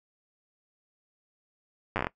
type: slowing click train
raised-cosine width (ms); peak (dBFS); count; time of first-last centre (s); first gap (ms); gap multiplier
0.5; -13; 8; 1.96-2.069; 9; 1.18
effects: noise-tail reverb RT60 0.1 s tail -20 dB re dry